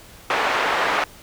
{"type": "band-pass noise", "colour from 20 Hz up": "pink", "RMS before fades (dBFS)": -21, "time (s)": [0.3, 1.04], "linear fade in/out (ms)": 2, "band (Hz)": [700, 2100], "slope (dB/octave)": 12, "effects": ["pink hiss -45 dBFS RMS until 1.22 s"]}